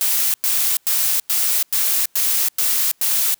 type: noise bursts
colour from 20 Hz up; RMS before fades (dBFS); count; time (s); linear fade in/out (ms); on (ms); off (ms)
blue; -18; 8; 0.01-3.343; 0; 330; 99
effects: white hiss -59 dBFS RMS until 3.39 s